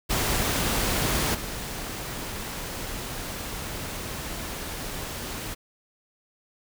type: noise with level steps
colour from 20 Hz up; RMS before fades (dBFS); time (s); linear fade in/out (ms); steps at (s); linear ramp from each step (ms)
pink; -25 / -34; 0.09-5.55; 20; 1.34; 10
effects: none